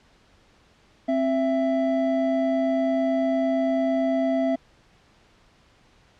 triangle tone pair together, 263.9 / 665 Hz, C4 / E5, +15 / +15 cents, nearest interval octave + major third, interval 1600 cents, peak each -21 dBFS, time 1.08-4.56 s, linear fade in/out 10 ms, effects pink hiss -58 dBFS RMS until 6.19 s + low-pass 5000 Hz 12 dB/octave

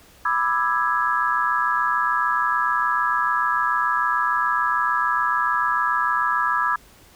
sine chord, E dominant seventh, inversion second, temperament equal with one note detuned, 987.8 / 1191.7 / 1318.5 / 1661.2 Hz, B5 / D6 / E6 / G#6, 0 / +25 / 0 / 0 cents, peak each -24 dBFS, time 0.25-6.76 s, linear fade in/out 5 ms, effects pink hiss -51 dBFS RMS until 7.15 s

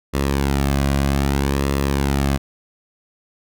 sawtooth tone with flanger, 69.3 Hz, C#2, in tune, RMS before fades -19 dBFS, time 0.13-2.38 s, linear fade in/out 20 ms, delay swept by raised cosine 1.3 to 2.28 ms, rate 0.63 Hz, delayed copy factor -0.5, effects none

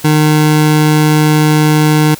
25% pulse tone, 152.8 Hz, D#3, 31 cents flat, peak -3 dBFS, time 0.04-2.15 s, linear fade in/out 10 ms, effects white hiss -32 dBFS RMS until 2.19 s

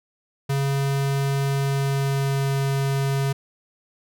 square tone with pitch glide, 138.3 to 137.34 Hz, C#3 to C#3, -4 to -16 cents, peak -21 dBFS, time 0.49-3.33 s, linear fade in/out 10 ms, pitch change -12 cents, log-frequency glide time 1.55-2.55 s, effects none

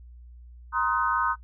sine chord, C half-diminished seventh, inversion third, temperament just, 941.9 / 1046.5 / 1255.8 / 1507 Hz, Bb5 / C6 / Eb6 / Gb6, +18 / 0 / +16 / +31 cents, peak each -28 / -29 / -26 / -29 dBFS, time 0.72-1.36 s, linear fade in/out 50 ms, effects noise-tail reverb RT60 0.1 s tail -20 dB re dry + added 60 Hz sine -44 dBFS peak until 1.43 s

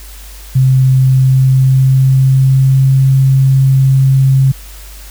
sine tone with pitch glide, 131.1 to 133.93 Hz, C3 to C3, +4 to +41 cents, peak -5 dBFS, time 0.55-4.52 s, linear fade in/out 10 ms, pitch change +37 cents, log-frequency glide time 1.05-2.98 s, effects added 50 Hz sine -30 dBFS peak until 5.1 s + white hiss -36 dBFS RMS until 5.1 s

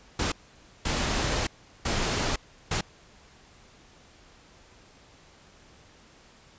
pink noise bursts at uneven times, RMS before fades -27 dBFS, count 4, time 0.19-0.32 / 0.85-1.47 / 1.85-2.36 / 2.71-2.81 s, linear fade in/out 5 ms, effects pink hiss -55 dBFS RMS until 6.58 s + resampled to 16000 Hz

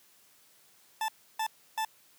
40% pulse tone bursts, 880 Hz, A5, in tune, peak -28 dBFS, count 3, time 1.01-1.849 s, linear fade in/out 2 ms, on 73 ms, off 310 ms, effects white hiss -62 dBFS RMS until 2.18 s + high-pass 100 Hz 12 dB/octave

